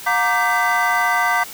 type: tone cluster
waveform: triangle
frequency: 718 / 932 / 1176 / 1551 / 2001 Hz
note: F5 / A#5 / D6 / G6 / B6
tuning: +48 / -1 / +2 / -19 / +22 cents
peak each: -20 dBFS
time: 0.06-1.44 s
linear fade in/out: 10 ms
effects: white hiss -35 dBFS RMS until 1.53 s